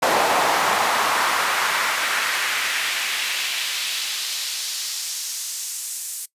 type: noise with high-pass filter sweep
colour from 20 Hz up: brown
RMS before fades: -23 dBFS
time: 0.02-6.26 s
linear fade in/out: 10 ms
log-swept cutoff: 670 to 8500 Hz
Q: 1.4
effects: noise-tail reverb RT60 0.1 s tail -19 dB re dry + resampled to 32000 Hz